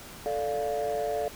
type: chord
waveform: sine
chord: D minor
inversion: second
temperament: equal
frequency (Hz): 440 / 587.3 / 698.5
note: A4 / D5 / F5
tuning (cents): 0 / 0 / 0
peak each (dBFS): -30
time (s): 0.26-1.28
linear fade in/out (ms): 0
effects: tanh soft clip ceiling -22 dBFS + pink hiss -45 dBFS RMS until 1.35 s